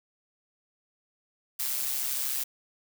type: noise with amplitude modulation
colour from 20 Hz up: blue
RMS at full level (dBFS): -28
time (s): 1.59-2.44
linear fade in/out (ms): 10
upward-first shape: sine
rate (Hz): 133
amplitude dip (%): 55
effects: none